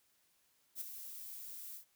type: noise with ADSR envelope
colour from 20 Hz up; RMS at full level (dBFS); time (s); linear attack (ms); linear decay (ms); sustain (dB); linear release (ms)
violet; -40; 0.75-1.85; 61; 10; -8; 100
effects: white hiss -74 dBFS RMS until 1.95 s